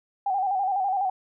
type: tone with vibrato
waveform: sine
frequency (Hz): 774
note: G5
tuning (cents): -22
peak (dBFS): -22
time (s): 0.26-1.1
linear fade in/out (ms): 5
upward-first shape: square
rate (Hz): 12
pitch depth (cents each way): 62
effects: none